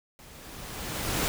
pink noise with level ramp, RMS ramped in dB -51 to -26 dBFS, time 0.19-1.28 s, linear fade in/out 0 ms, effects none

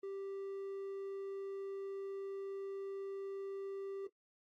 triangle tone, 392 Hz, G4, in tune, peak -39 dBFS, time 0.03-4.07 s, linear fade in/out 5 ms, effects noise-tail reverb RT60 0.1 s tail -18 dB re dry + AAC 48 kbps

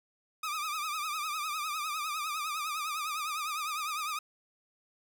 sawtooth tone with vibrato, 1227 Hz, D#6, 25 cents flat, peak -29 dBFS, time 0.43-4.19 s, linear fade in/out 5 ms, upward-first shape triangle, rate 9.9 Hz, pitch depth 110 cents each way, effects none

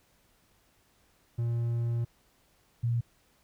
triangle / sine tone pair in turn, 117.6 / 118.05 Hz, A#2 / A#2, +16 / +22 cents, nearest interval unison, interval 6 cents, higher second, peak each -25 dBFS, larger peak neither, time 1.38-2.05 / 2.83-3.01 s, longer first, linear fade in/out 10 ms, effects pink hiss -67 dBFS RMS until 3.43 s

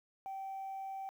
sine tone, 775 Hz, G5, 20 cents flat, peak -38 dBFS, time 0.26-1.09 s, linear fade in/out 0 ms, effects tanh soft clip ceiling -37 dBFS + 11-bit

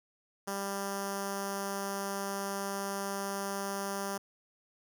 5% pulse tone with notch filter, 197.8 Hz, G3, 16 cents sharp, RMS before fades -36 dBFS, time 0.47-4.18 s, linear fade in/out 10 ms, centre 2300 Hz, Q 0.77, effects none

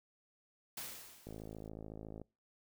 white noise with exponential decay, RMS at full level -42 dBFS, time 0.77-1.69 s, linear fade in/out 5 ms, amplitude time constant 200 ms
click train, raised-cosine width 2 ms, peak -34 dBFS, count 52, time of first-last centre 1.27-2.216 s, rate 53.9 Hz
effects noise-tail reverb RT60 0.3 s tail -26 dB re dry

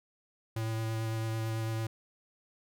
square tone with vibrato, 111.8 Hz, A2, 28 cents sharp, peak -32 dBFS, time 0.56-1.87 s, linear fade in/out 5 ms, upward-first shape sine, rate 9 Hz, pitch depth 12 cents each way, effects none

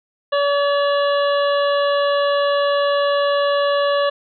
harmonic tone, 570 Hz, C#5, 48 cents sharp, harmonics 1 / 2 / 3 / 5 / 6 / 7, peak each -16 / -22 / -26 / -30 / -32 / -33 dBFS, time 0.32-4.1 s, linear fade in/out 10 ms, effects none

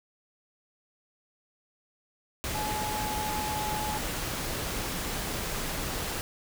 sine tone in noise, 850 Hz, G#5, 40 cents sharp, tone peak -32 dBFS, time 2.55-3.98 s, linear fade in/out 0 ms, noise pink, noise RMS -33 dBFS, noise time 2.44-6.21 s, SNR -2 dB, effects none

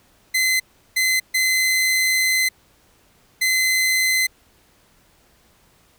sawtooth tone bursts at uneven times, 2048 Hz, C7, 38 cents flat, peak -13 dBFS, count 4, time 0.34-0.6 / 0.96-1.2 / 1.34-2.49 / 3.41-4.27 s, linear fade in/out 10 ms, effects pink hiss -57 dBFS RMS until 5.98 s

